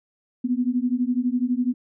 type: beating tone pair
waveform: sine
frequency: 241.9 / 253.9 Hz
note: B3 / B3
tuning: -36 / +48 cents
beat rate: 12 Hz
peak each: -23 dBFS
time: 0.44-1.74 s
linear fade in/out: 10 ms
effects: none